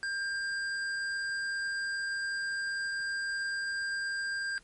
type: tone with hard clipping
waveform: sine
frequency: 1595 Hz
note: G6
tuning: 30 cents sharp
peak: -33 dBFS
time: 0.03-4.58 s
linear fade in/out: 0 ms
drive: 11 dB
effects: pink hiss -62 dBFS RMS until 4.63 s + MP3 48 kbps